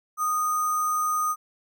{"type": "tone with sample-and-hold", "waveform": "sine", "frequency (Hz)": 1236, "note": "D#6", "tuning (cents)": -12, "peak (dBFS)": -22, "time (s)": [0.17, 1.36], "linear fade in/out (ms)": 50, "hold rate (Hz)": 7350, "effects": []}